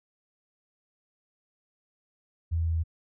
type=tone with pitch steps; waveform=sine; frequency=82.9 / 82.42 / 81.95 / 81.48 Hz; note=E2 / E2 / E2 / E2; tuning=+10 / 0 / -10 / -20 cents; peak=-24 dBFS; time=2.51-2.838 s; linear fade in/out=20 ms; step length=82 ms; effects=none